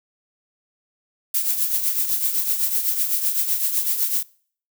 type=noise with tremolo; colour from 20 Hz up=violet; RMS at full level=-19 dBFS; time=1.34-4.23 s; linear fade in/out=5 ms; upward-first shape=triangle; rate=7.9 Hz; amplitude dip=65%; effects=noise-tail reverb RT60 0.5 s tail -23 dB re dry